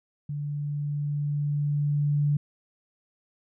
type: tone with level ramp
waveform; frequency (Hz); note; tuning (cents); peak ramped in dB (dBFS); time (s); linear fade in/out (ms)
sine; 145.9; D3; -11; -29 to -20; 0.29-2.37; 5
effects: none